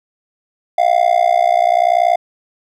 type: tone with amplitude modulation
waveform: triangle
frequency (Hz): 698.5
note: F5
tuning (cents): 0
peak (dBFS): -4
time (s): 0.78-2.16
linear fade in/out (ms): 5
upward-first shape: sine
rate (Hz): 60.7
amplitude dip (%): 100
effects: none